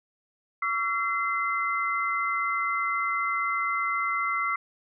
sine tone cluster, 1137 / 1352 / 2061 Hz, C#6 / E6 / C7, +44 / +43 / -27 cents, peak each -29 dBFS, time 0.62-4.56 s, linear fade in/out 5 ms, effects none

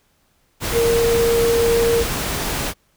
sine tone in noise, 465 Hz, A#4, 4 cents flat, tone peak -14 dBFS, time 0.72-2.05 s, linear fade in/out 50 ms, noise pink, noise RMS -23 dBFS, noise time 0.6-2.74 s, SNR +6 dB, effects pink hiss -62 dBFS RMS until 2.96 s

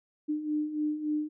sine beating tone pair, 299.4 / 302.9 Hz, D4 / D#4, +33 / -46 cents, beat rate 3.5 Hz, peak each -35 / -29 dBFS, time 0.28-1.29 s, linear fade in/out 20 ms, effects none

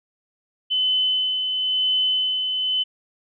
sine tone with tremolo, 3030 Hz, F#7, 40 cents sharp, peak -17 dBFS, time 0.7-2.84 s, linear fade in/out 20 ms, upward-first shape sine, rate 0.98 Hz, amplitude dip 40%, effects none

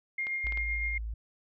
sine tone with tremolo, 2124 Hz, C7, 25 cents sharp, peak -29 dBFS, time 0.18-0.98 s, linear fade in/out 5 ms, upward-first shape sine, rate 7.8 Hz, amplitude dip 30%
clicks, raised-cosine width 0.3 ms, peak -27 dBFS, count 4, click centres 0.269 / 0.469 / 0.523 / 0.574 s
sine tone, 55 Hz, A1, in tune, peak -33 dBFS, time 0.44-1.14 s, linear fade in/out 5 ms
effects none

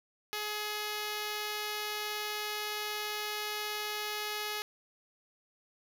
5% pulse tone, 421.3 Hz, G#4, 25 cents sharp, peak -23 dBFS, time 0.33-4.62 s, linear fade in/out 0 ms, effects 9-bit

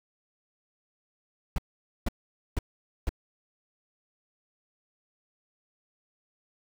brown noise bursts, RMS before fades -26 dBFS, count 4, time 1.56-3.092 s, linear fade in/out 2 ms, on 23 ms, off 480 ms, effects none

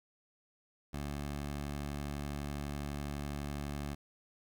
15% pulse tone, 72 Hz, D2, 34 cents flat, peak -31 dBFS, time 0.93-3.95 s, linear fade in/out 10 ms, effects 12-bit

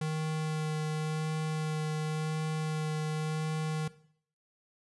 square tone with vibrato, 155.56 Hz, D#3, in tune, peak -31 dBFS, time 0.01-3.88 s, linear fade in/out 5 ms, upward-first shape sine, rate 0.92 Hz, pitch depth 11 cents each way, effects noise-tail reverb RT60 0.6 s tail -17 dB re dry + resampled to 24000 Hz

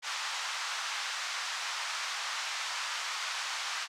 pink band-pass noise, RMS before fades -36 dBFS, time 0.02-3.88 s, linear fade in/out 50 ms, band 960 to 6700 Hz, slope 24 dB/octave, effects none

